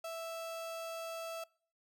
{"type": "tone", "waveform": "35% pulse", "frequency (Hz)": 659.3, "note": "E5", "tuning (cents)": 0, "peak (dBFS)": -38, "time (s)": [0.04, 1.44], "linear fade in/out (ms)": 5, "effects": ["noise-tail reverb RT60 0.5 s tail -25 dB re dry"]}